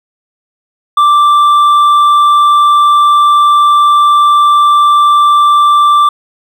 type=tone with hard clipping; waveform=sine; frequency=1174.7 Hz; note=D6; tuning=in tune; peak=-5 dBFS; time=0.97-6.09 s; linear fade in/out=5 ms; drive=4 dB; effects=none